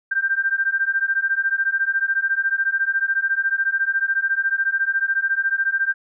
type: beating tone pair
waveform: sine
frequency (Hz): 1568 / 1582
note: G6 / G6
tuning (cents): 0 / +15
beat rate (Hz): 14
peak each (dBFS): -21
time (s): 0.11-5.94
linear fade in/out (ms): 10
effects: none